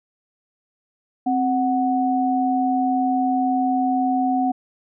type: tone pair together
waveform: sine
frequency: 261.9 / 740 Hz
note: C4 / F#5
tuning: +2 / 0 cents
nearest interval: octave + tritone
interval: 1798 cents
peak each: -20 dBFS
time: 1.26-4.52 s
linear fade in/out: 10 ms
effects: none